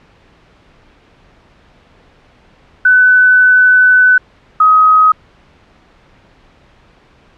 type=tone pair in turn; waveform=sine; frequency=1502 / 1263 Hz; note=F#6 / D#6; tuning=+26 / +26 cents; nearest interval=minor third; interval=300 cents; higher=first; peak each=-4 dBFS; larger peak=neither; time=2.85-4.18 / 4.6-5.12 s; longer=first; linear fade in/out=5 ms; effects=pink hiss -47 dBFS RMS until 7.37 s + low-pass 3000 Hz 12 dB/octave